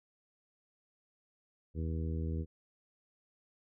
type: harmonic tone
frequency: 80.7 Hz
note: E2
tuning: 36 cents flat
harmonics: 1 / 2 / 3 / 4 / 5 / 6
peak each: -34 / -40 / -44 / -46 / -48 / -50 dBFS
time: 1.74-2.46 s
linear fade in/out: 50 ms
effects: none